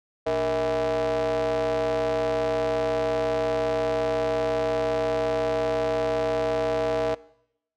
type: ring-modulated tone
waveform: square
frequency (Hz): 87.2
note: F2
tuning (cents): -2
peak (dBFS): -20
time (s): 0.26-7.15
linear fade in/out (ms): 10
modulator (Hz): 556
effects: noise-tail reverb RT60 0.8 s tail -21 dB re dry + low-pass 5000 Hz 12 dB/octave